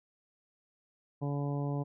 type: harmonic tone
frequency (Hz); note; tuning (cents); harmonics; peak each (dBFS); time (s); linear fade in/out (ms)
142.7; D3; -49; 1 / 2 / 3 / 4 / 5 / 6 / 7; -32 / -38 / -42 / -44 / -46 / -48 / -49; 1.21-1.84; 20
effects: none